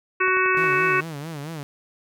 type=harmonic tone; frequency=372.9 Hz; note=F#4; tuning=14 cents sharp; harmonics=1 / 3 / 4 / 5 / 6 / 7; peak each=-24 / -23 / -23 / -27 / -28 / -25 dBFS; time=0.2-1.01 s; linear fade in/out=10 ms
type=click train; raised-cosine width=0.5 ms; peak=-20 dBFS; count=6; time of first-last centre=0.28-0.73 s; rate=11.1 Hz
type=tone with vibrato; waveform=sawtooth; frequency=152.9 Hz; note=D#3; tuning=30 cents flat; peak=-27 dBFS; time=0.57-1.63 s; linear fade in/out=0 ms; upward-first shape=sine; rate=4.5 Hz; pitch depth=150 cents each way
effects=none